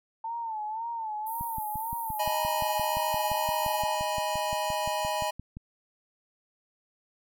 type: tone with vibrato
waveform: sine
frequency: 890 Hz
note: A5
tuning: 20 cents sharp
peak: -31 dBFS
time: 0.24-3.95 s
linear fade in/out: 5 ms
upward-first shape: sine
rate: 1.9 Hz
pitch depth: 90 cents each way
type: band-pass noise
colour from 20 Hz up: white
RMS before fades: -42 dBFS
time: 1.26-3.83 s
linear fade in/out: 10 ms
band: 11000 to 15000 Hz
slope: 48 dB/octave
type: click train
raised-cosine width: 5 ms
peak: -27 dBFS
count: 25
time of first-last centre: 1.41-5.569 s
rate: 5.77 Hz
type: chord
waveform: square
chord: G# minor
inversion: second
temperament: equal with one note detuned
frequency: 622.3 / 830.6 / 978.7 Hz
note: D#5 / G#5 / B5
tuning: 0 / 0 / -16 cents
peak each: -33 dBFS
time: 2.19-5.31 s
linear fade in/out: 10 ms
effects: none